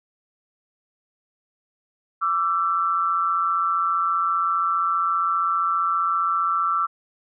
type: tone pair together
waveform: sine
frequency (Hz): 1161.9 / 1337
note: D6 / E6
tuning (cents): -19 / +24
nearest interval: major second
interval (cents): 243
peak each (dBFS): -23 / -21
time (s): 2.21-6.87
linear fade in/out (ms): 20
effects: none